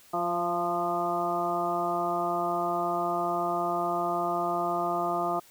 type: harmonic tone with a mistuned harmonic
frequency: 174.61 Hz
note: F3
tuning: in tune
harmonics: 1 / 2 / 3 / 4 / 5 / 6 / 7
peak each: -39 / -33 / -41 / -29 / -36 / -37 / -32 dBFS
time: 0.13-5.4 s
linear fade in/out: 10 ms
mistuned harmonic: 4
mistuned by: -23 cents
effects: white hiss -56 dBFS RMS until 5.5 s